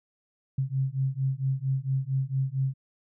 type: beating tone pair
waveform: sine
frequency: 131.7 / 136.1 Hz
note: C3 / C#3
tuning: +12 / -31 cents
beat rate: 4.4 Hz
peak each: -28 dBFS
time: 0.58-2.74 s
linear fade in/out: 5 ms
effects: none